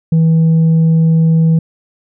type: tone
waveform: sine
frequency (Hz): 162.3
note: E3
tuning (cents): -27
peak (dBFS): -4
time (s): 0.12-1.59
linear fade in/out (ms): 5
effects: tanh soft clip ceiling -6 dBFS